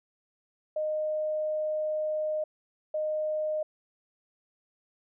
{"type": "tone pair in turn", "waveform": "sine", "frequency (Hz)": [616, 616], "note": ["D#5", "D#5"], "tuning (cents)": [-17, -17], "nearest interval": "unison", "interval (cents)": 0, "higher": "neither", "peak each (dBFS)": -27, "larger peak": "neither", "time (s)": [[0.76, 2.44], [2.94, 3.63]], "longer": "first", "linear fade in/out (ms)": 5, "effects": []}